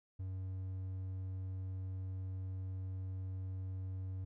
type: tone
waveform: triangle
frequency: 94 Hz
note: F#2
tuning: 28 cents sharp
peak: -37 dBFS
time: 0.19-4.25 s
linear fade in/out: 10 ms
effects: none